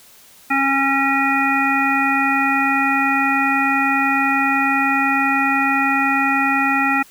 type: harmonic tone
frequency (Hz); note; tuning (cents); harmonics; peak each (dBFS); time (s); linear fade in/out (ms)
273; C#4; -26; 1 / 3 / 5 / 7 / 9; -21 / -21 / -21 / -21 / -21; 0.5-7.03; 10
effects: white hiss -47 dBFS RMS until 7.1 s